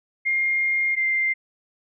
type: tone pair in turn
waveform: sine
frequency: 2123 / 2095 Hz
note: C7 / C7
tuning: +25 / +2 cents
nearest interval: unison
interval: 23 cents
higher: first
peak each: -19 dBFS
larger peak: neither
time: 0.25-0.96 / 0.96-1.34 s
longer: first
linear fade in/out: 20 ms
effects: none